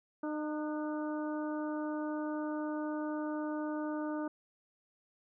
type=harmonic tone with a mistuned harmonic; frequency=304 Hz; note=D#4; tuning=40 cents flat; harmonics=1 / 2 / 3 / 4 / 5; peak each=-35 / -41 / -45 / -47 / -49 dBFS; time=0.23-4.28 s; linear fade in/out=5 ms; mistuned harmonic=5; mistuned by=-40 cents; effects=none